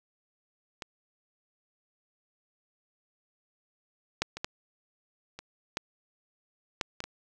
clicks, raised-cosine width 0.2 ms, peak -20 / -9 / -21 / -13 / -24 / -13 / -11 / -17 / -20 dBFS, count 9, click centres 0.822 / 4.22 / 4.37 / 4.445 / 5.39 / 5.771 / 6.812 / 7.004 / 7.04 s, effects none

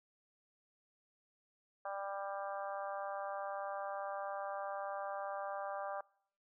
harmonic tone, 197.6 Hz, G3, 14 cents sharp, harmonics 3 / 4 / 5 / 6 / 7 / 8, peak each -43 / -43 / -50 / -46 / -53 / -52 dBFS, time 1.85-6.01 s, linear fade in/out 5 ms, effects noise-tail reverb RT60 0.6 s tail -24 dB re dry

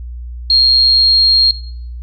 sine tone, 4243 Hz, C8, 23 cents sharp, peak -7 dBFS, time 0.5-1.51 s, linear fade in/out 2 ms, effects noise-tail reverb RT60 0.6 s tail -17 dB re dry + added 60 Hz sine -24 dBFS peak until 2.02 s

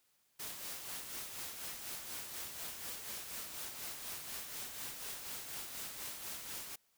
white noise with tremolo, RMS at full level -43 dBFS, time 0.39-6.76 s, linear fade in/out 10 ms, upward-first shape sine, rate 4.1 Hz, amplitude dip 45%, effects white hiss -75 dBFS RMS until 6.97 s

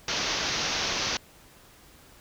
white low-pass noise, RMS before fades -29 dBFS, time 0.08-1.17 s, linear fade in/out 2 ms, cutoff 6300 Hz, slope 96 dB/octave, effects pink hiss -54 dBFS RMS until 2.2 s

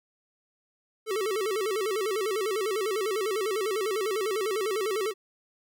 square tone with vibrato, 408.9 Hz, G#4, 27 cents flat, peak -27 dBFS, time 1.06-5.14 s, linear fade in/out 50 ms, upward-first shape square, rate 10 Hz, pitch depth 120 cents each way, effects none

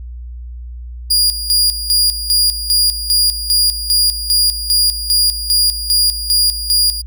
sawtooth tone with tremolo, 4845 Hz, D#8, 47 cents flat, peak -7 dBFS, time 1.1-7.02 s, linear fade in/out 10 ms, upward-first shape square, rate 2.5 Hz, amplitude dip 70%, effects added 60 Hz sine -26 dBFS peak until 7.06 s

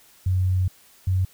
sine tone pair in turn, 92.5 / 93.2 Hz, F#2 / F#2, 0 / +13 cents, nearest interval unison, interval 13 cents, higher second, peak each -18 dBFS, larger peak neither, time 0.26-0.68 / 1.07-1.25 s, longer first, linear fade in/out 5 ms, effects white hiss -54 dBFS RMS until 1.33 s

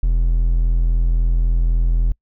triangle tone, 41.87 Hz, E1, 28 cents sharp, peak -11 dBFS, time 0.03-2.12 s, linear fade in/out 0 ms, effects noise-tail reverb RT60 0.1 s tail -26 dB re dry

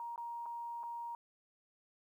sine tone with dropouts, 940 Hz, A#5, 14 cents sharp, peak -40 dBFS, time 0-1.15 s, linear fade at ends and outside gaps 1 ms, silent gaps 0.16-0.178 / 0.458-0.462 / 0.832-0.836 s, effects 12-bit

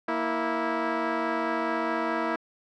10% pulse tone pair together, 233.1 / 327.3 Hz, A#3 / E4, 0 / -12 cents, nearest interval tritone, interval 588 cents, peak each -22 / -18 dBFS, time 0.08-2.36 s, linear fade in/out 5 ms, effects low-pass 2000 Hz 12 dB/octave

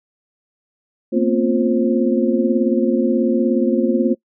sine tone cluster, 228.8 / 247.5 / 265.5 / 351.3 / 529 Hz, A#3 / B3 / C4 / F4 / C5, -32 / +4 / +25 / +10 / +19 cents, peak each -18 / -21 / -22 / -19 / -23 dBFS, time 1.12-4.15 s, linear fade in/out 20 ms, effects noise-tail reverb RT60 0.1 s tail -23 dB re dry

